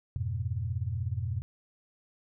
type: chord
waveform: sine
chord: F diminished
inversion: none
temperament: equal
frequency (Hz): 87.31 / 103.83 / 123.47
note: F2 / Ab2 / Cb3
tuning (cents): 0 / 0 / 0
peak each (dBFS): -34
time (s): 0.16-1.42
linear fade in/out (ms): 0
effects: none